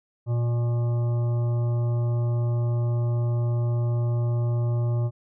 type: harmonic tone with a mistuned harmonic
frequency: 119.5 Hz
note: A#2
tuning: 43 cents sharp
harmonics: 1 / 3 / 5 / 7 / 9 / 10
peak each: -21 / -37 / -38 / -46 / -48 / -52 dBFS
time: 0.26-5.11 s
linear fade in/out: 50 ms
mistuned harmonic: 1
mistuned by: -19 cents
effects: none